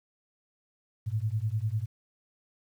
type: beating tone pair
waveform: sine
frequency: 103.83 / 113.83 Hz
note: G#2 / A#2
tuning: 0 / -41 cents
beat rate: 10 Hz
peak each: -30 / -30 dBFS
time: 1.06-1.86 s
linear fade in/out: 20 ms
effects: 10-bit